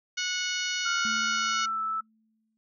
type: harmonic tone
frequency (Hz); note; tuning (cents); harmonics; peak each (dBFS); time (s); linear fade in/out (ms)
733; F#5; -16; 2 / 3 / 4 / 5 / 6 / 7 / 8 / 9; -34 / -35 / -34 / -39 / -37 / -41 / -37 / -43; 0.17-1.66; 10
type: tone with pitch glide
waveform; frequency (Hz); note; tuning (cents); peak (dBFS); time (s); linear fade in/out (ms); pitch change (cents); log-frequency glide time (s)
sine; 1390 to 1314.3; F6 to E6; -9 to -6; -27; 0.85-2.01; 10; -97; 1.31-1.81
type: tone with exponential decay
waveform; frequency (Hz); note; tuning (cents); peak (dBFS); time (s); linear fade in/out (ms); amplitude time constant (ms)
sine; 220; A3; 0; -35; 1.05-2.57; 0; 330
effects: noise-tail reverb RT60 0.1 s tail -19 dB re dry